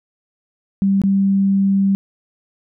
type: tone with dropouts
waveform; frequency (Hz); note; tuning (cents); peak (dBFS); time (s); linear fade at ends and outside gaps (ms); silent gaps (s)
sine; 195.8; G3; -2; -12; 0.82-1.95; 0; 1.017-1.037
effects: none